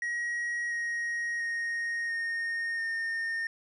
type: tone with pitch steps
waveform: triangle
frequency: 1900 / 1881.4 / 1863 / 1844.8 / 1826.8 Hz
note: A#6 / A#6 / A#6 / A#6 / A#6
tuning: +33 / +15 / -2 / -19 / -36 cents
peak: -28 dBFS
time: 0.02-3.47 s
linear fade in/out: 2 ms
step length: 690 ms
effects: resampled to 24000 Hz